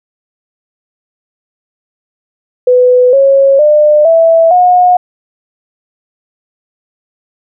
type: tone with pitch steps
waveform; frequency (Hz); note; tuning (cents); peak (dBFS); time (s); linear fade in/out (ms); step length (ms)
sine; 498.9 / 547.2 / 600.2 / 658.3 / 722; B4 / C#5 / D5 / E5 / F#5; +17 / -23 / +38 / -3 / -43; -3; 2.67-4.97; 5; 460
effects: none